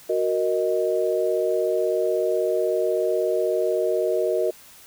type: chord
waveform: sine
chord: D# minor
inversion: first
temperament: equal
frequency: 370 / 466.2 / 622.3 Hz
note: F#4 / A#4 / D#5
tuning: 0 / 0 / 0 cents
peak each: -24 dBFS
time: 0.09-4.51 s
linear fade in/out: 10 ms
effects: white hiss -48 dBFS RMS until 4.86 s